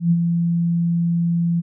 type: tone with ADSR envelope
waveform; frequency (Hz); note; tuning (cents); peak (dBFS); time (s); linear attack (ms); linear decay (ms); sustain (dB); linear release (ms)
sine; 170; F3; -46; -11; 0-1.62; 110; 50; -5; 30
effects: none